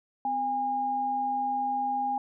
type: tone pair together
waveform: sine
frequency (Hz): 256.5 / 814.3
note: C4 / G#5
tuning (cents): -34 / -34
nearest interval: octave + minor sixth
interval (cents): 2000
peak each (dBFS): -38 / -26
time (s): 0.25-2.18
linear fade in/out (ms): 2
effects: none